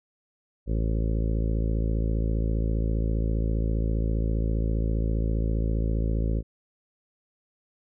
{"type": "harmonic tone", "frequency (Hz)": 55, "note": "A1", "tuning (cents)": 0, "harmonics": [1, 2, 3, 4, 5, 6, 7, 8, 9, 10], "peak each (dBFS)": [-24, -30, -34, -36, -38, -40, -41, -42, -43, -44], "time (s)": [0.66, 6.43], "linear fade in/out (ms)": 50, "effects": []}